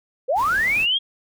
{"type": "linear sweep", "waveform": "sine", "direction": "up", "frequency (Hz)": [464.7, 3322], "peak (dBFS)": -17, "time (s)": [0.28, 0.99], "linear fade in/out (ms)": 20}
{"type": "noise", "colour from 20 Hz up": "pink", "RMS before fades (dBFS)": -36, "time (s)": [0.35, 0.87], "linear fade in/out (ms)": 50}
{"effects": []}